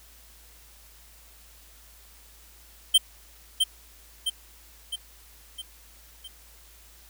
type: tone with echo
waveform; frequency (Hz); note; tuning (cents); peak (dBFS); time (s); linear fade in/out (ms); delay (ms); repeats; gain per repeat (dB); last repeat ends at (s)
square; 3132; G7; -2; -14; 2.94-2.98; 10; 660; 5; -5; 6.28
effects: added 55 Hz sine -54 dBFS peak until 7.09 s + white hiss -54 dBFS RMS until 7.09 s